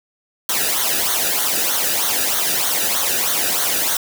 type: noise with flanger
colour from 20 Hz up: white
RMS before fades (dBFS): -19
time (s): 0.49-3.97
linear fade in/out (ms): 2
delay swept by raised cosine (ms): 0.39 to 0.95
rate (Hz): 3.2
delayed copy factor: -0.7
effects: none